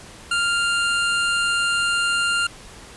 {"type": "tone", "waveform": "25% pulse", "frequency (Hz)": 1396.9, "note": "F6", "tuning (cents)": 0, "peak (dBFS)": -15, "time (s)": [0.31, 2.47], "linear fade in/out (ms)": 5, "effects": ["pink hiss -42 dBFS RMS until 2.96 s", "resampled to 24000 Hz"]}